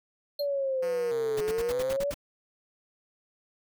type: tone with exponential decay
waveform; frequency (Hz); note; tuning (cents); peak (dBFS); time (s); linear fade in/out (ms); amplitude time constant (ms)
square; 4212; C8; +11; -31; 0.39-0.47; 5; 16
type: linear two-way sweep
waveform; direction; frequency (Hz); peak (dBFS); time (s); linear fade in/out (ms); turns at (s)
sine; down then up; 581 to 421.6 to 581; -26; 0.39-2.12; 20; 1.43
type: tone with vibrato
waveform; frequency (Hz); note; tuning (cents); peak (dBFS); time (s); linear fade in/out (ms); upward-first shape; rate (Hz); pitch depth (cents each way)
5% pulse; 155.56; D#3; 0; -29; 0.82-1.97; 10; square; 1.7; 250
type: noise bursts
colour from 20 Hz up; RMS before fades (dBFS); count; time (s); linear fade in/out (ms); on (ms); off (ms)
pink; -37; 8; 1.37-2.143; 5; 38; 67
effects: none